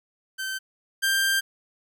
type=tone pair in turn; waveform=sawtooth; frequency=1546 / 1583.1 Hz; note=G6 / G6; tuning=-24 / +17 cents; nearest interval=unison; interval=41 cents; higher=second; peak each=-25 / -17 dBFS; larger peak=second; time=0.38-0.59 / 1.02-1.41 s; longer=second; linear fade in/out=20 ms; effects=none